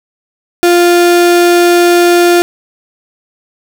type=tone; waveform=35% pulse; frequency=349.2 Hz; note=F4; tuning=in tune; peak=-3 dBFS; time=0.63-2.42 s; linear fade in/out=0 ms; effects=none